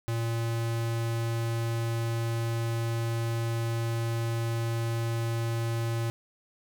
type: tone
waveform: square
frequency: 115.4 Hz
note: A#2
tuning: 17 cents flat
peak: -28 dBFS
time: 0.08-6.1 s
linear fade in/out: 0 ms
effects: none